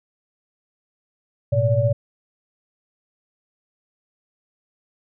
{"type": "tone cluster", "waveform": "sine", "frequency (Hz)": [108.8, 123.6, 574], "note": ["A2", "B2", "D5"], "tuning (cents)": [-19, 2, -40], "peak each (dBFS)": -20, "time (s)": [1.52, 1.93], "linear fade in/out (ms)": 10, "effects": []}